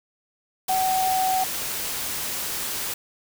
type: tone in noise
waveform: sine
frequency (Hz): 753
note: F#5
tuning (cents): +30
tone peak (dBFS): -20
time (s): 0.69-1.44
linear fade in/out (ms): 5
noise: white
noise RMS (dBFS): -29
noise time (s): 0.68-2.94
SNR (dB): +6
effects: none